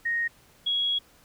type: tone pair in turn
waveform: sine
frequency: 1864.7 / 3323 Hz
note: A#6 / G#7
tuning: 0 / 0 cents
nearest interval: minor seventh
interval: 1000 cents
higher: second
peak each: -24 / -23 dBFS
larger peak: second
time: 0.05-0.28 / 0.66-0.99 s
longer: second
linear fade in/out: 10 ms
effects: pink hiss -58 dBFS RMS until 1.24 s